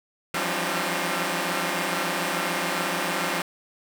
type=tone cluster; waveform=5% pulse; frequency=169.8 / 176.7 / 193.7 / 270.7 / 303.1 Hz; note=F3 / F3 / G3 / C#4 / D#4; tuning=-48 / +21 / -20 / -41 / -45 cents; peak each=-20 dBFS; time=0.34-3.42 s; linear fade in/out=2 ms; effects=none